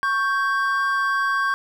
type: tone pair together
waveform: triangle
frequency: 1108.7 / 1574.7 Hz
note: C#6 / G6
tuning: 0 / +7 cents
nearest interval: tritone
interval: 607 cents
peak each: -20 dBFS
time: 0.03-1.54 s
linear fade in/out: 0 ms
effects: none